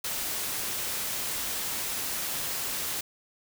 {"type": "noise", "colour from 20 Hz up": "white", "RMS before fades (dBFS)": -32, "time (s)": [0.04, 3.01], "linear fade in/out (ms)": 5, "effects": []}